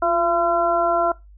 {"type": "harmonic tone with a mistuned harmonic", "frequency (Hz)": 340, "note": "F4", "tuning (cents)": -46, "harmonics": [1, 2, 3, 4], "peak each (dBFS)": [-26, -19, -25, -22], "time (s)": [0.02, 1.12], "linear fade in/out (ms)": 5, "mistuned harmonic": 1, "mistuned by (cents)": 44, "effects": ["noise-tail reverb RT60 0.2 s tail -20 dB re dry", "added 50 Hz sine -43 dBFS peak until 1.37 s"]}